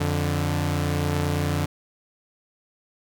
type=tone pair together; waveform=sawtooth; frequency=87.95 / 146.3 Hz; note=F2 / D3; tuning=+13 / -6 cents; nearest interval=major sixth; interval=881 cents; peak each=-21 dBFS; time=0-1.66 s; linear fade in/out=10 ms; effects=none